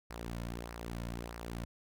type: tone with flanger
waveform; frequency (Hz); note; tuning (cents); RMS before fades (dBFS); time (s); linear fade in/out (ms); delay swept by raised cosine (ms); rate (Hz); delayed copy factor
sawtooth; 58.27; A#1; 0; -42; 0.1-1.65; 5; 0.28 to 2.58; 1.6; -0.6
effects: none